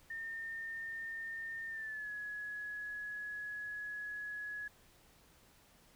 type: tone with pitch glide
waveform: sine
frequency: 1816 to 1684.6 Hz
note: A#6 to G#6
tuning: -46 to +24 cents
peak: -40 dBFS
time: 0.1-4.68 s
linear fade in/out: 5 ms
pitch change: -130 cents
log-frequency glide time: 1.68-2.11 s
effects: pink hiss -65 dBFS RMS until 5.95 s